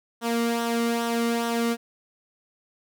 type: tone with flanger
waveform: sawtooth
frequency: 233.2 Hz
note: A#3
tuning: 1 cent sharp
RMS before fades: -25 dBFS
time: 0.21-1.77 s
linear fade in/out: 50 ms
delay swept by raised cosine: 0.42 to 1.23 ms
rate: 2.4 Hz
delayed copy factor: -0.55
effects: none